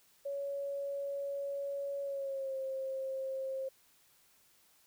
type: tone with pitch glide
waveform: sine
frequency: 560 to 532.2 Hz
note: C#5 to C5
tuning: +18 to +29 cents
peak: -35 dBFS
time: 0.25-3.69 s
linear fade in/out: 10 ms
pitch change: -89 cents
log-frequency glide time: 2.02-2.56 s
effects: white hiss -67 dBFS RMS until 4.86 s